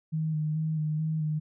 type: tone with vibrato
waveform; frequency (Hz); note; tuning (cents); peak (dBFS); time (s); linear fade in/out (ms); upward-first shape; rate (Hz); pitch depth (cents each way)
sine; 155.56; D#3; 0; -26; 0.12-1.4; 20; square; 2.3; 23
effects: none